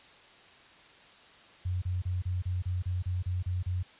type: tone bursts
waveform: sine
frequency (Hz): 90.6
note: F#2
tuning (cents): -36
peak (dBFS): -28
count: 11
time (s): 1.65-3.83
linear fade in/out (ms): 10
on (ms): 170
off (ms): 31
effects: white hiss -55 dBFS RMS until 3.99 s + resampled to 8000 Hz